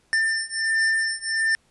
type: beating tone pair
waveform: square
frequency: 1790 / 1791.4 Hz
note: A6 / A6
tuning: +29 / +31 cents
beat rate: 1.4 Hz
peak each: -25 / -24 dBFS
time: 0.13-1.55 s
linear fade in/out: 0 ms
effects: pink hiss -63 dBFS RMS until 1.7 s + resampled to 24000 Hz